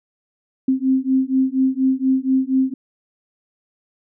sine beating tone pair, 261 / 265.2 Hz, C4 / C4, -4 / +23 cents, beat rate 4.2 Hz, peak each -18 dBFS, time 0.68-2.74 s, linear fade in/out 5 ms, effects none

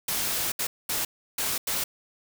white noise bursts at uneven times, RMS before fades -28 dBFS, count 5, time 0.08-0.52 / 0.59-0.67 / 0.89-1.05 / 1.38-1.58 / 1.67-1.84 s, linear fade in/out 5 ms, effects none

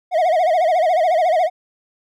triangle tone with vibrato, 679 Hz, F5, 49 cents flat, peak -11 dBFS, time 0.11-1.5 s, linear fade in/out 50 ms, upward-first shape sine, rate 14 Hz, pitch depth 160 cents each way, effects none

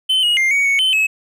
triangle tone with pitch steps, 3061 / 2889 / 2108 / 2243 / 2220 / 3064 / 2577 Hz, G7 / F#7 / C7 / C#7 / C#7 / G7 / E7, -42 / -42 / +12 / +20 / +2 / -40 / -40 cents, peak -11 dBFS, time 0.09-1.07 s, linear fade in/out 10 ms, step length 140 ms, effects none

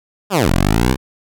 10% pulse linear two-way sweep, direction down then up, 215.1 to 40.73 to 68.2 Hz, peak -4 dBFS, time 0.3-0.97 s, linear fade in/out 50 ms, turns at 0.51 s, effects none

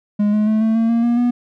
triangle tone with pitch steps, 207.3 / 212 / 216.9 / 221.8 / 226.8 / 232 / 237.3 / 242.7 Hz, G#3 / G#3 / A3 / A3 / A#3 / A#3 / A#3 / B3, -3 / +36 / -25 / +14 / -47 / -8 / +31 / -30 cents, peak -11 dBFS, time 0.19-1.31 s, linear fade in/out 10 ms, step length 140 ms, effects none

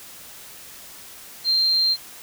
sine tone with amplitude modulation, 4171 Hz, C8, 6 cents flat, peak -15 dBFS, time 1.44-1.97 s, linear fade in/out 50 ms, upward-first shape sine, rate 163 Hz, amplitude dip 30%, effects white hiss -42 dBFS RMS until 2.22 s

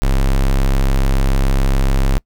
square tone, 33.51 Hz, C1, 42 cents sharp, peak -12 dBFS, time 0.02-2.18 s, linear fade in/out 0 ms, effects noise-tail reverb RT60 0.1 s tail -24 dB re dry

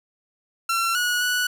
sawtooth tone with pitch steps, 1356 / 1459 / 1475 Hz, E6 / F#6 / F#6, +49 / -25 / -6 cents, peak -17 dBFS, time 0.69-1.47 s, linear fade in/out 5 ms, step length 260 ms, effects none

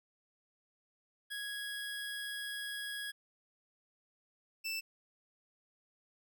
25% pulse tone pair in turn, 1661.2 / 2655 Hz, G#6 / E7, 0 / +12 cents, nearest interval minor sixth, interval 812 cents, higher second, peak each -35 / -32 dBFS, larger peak second, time 1.3-3.12 / 4.64-4.81 s, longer first, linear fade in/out 20 ms, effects none

